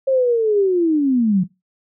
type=linear sweep; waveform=sine; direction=down; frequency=542 to 174.61 Hz; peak=-13 dBFS; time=0.07-1.44 s; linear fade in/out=10 ms; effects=noise-tail reverb RT60 0.2 s tail -17 dB re dry